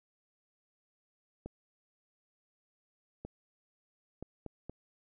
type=clicks; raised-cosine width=2 ms; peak=-28 dBFS; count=5; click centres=1.46 / 3.25 / 4.226 / 4.463 / 4.696 s; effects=none